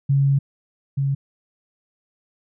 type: tone pair in turn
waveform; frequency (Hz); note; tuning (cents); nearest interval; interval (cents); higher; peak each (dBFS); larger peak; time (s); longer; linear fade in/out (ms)
sine; 138.59 / 138.03; C#3 / C#3; 0 / -7; unison; 7; first; -14 / -18; first; 0.09-0.39 / 0.97-1.15; first; 10
effects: none